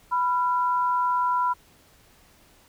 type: tone pair together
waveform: sine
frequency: 990 / 1371.4 Hz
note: B5 / F6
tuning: +4 / -32 cents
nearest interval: tritone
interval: 564 cents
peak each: -21 / -29 dBFS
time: 0.11-1.54 s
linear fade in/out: 20 ms
effects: pink hiss -57 dBFS RMS until 2.68 s